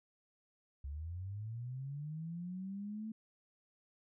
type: linear sweep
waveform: sine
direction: up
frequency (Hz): 66.9 to 222.6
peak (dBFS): -40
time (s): 0.84-3.12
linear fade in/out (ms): 5
effects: none